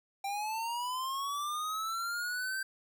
square linear sweep, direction up, 784 to 1568 Hz, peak -34 dBFS, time 0.24-2.63 s, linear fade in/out 5 ms, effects none

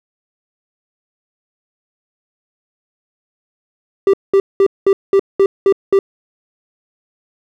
triangle tone bursts, 392 Hz, G4, in tune, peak -5 dBFS, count 8, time 4.07-5.99 s, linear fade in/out 2 ms, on 65 ms, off 200 ms, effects none

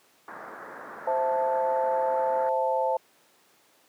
white low-pass noise, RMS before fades -41 dBFS, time 0.28-2.49 s, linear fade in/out 0 ms, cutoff 1700 Hz, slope 48 dB/octave
sine chord, A minor, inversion first, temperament equal, 523.3 / 659.3 / 880 Hz, C5 / E5 / A5, 0 / 0 / 0 cents, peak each -26 / -30 / -26 dBFS, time 1.07-2.97 s, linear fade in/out 5 ms
effects pink hiss -61 dBFS RMS until 3.88 s + high-pass 300 Hz 12 dB/octave

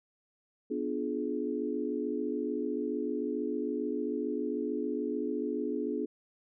sine chord, B diminished seventh, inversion none, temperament equal with one note detuned, 246.9 / 293.7 / 349.2 / 423.1 Hz, B3 / D4 / F4 / Ab4, 0 / 0 / 0 / +32 cents, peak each -36 / -35 / -38 / -35 dBFS, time 0.7-6.06 s, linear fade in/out 10 ms, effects none

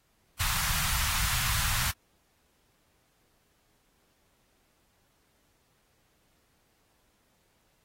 pink band-stop noise, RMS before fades -29 dBFS, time 0.39-1.92 s, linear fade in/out 20 ms, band 140 to 980 Hz, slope 24 dB/octave, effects pink hiss -70 dBFS RMS until 7.84 s + AAC 48 kbps

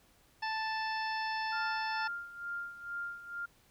harmonic tone, 880 Hz, A5, in tune, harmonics 1 / 2 / 3 / 4 / 5 / 6, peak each -35 / -38 / -44 / -51 / -48 / -45 dBFS, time 0.42-2.08 s, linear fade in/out 10 ms
sine tone with tremolo, 1399 Hz, F6, 3 cents sharp, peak -35 dBFS, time 1.52-3.46 s, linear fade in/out 10 ms, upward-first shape sine, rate 2.2 Hz, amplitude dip 75%
effects pink hiss -66 dBFS RMS until 3.7 s

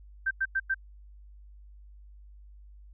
sine tone bursts, 1562 Hz, G6, 7 cents flat, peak -24 dBFS, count 4, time 0.26-0.745 s, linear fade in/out 10 ms, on 50 ms, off 95 ms, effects added 50 Hz sine -48 dBFS peak until 2.93 s

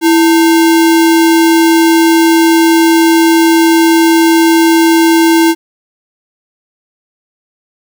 sine tone with sample-and-hold, 329.6 Hz, E4, in tune, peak -4 dBFS, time 0.01-5.55 s, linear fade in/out 50 ms, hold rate 1225 Hz, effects none

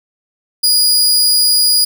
sawtooth tone, 4896 Hz, D#8, 29 cents flat, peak -6 dBFS, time 0.63-1.85 s, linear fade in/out 10 ms, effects none

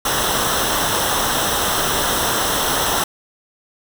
pink noise with comb filter, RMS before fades -19 dBFS, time 0.05-3.04 s, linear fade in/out 5 ms, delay 0.43 ms, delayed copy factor -0.7, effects none

